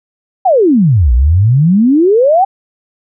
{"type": "exponential two-way sweep", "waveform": "sine", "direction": "down then up", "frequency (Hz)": [802, 56.6, 802], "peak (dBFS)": -5, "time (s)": [0.45, 2.45], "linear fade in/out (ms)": 10, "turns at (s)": 1.13, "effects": []}